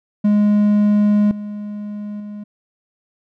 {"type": "tone with level steps", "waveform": "triangle", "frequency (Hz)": 207.7, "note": "G#3", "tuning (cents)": 0, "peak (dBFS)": [-9, -23, -26], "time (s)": [0.24, 2.44], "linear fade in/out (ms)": 10, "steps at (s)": [1.31, 2.2], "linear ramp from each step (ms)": 2, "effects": []}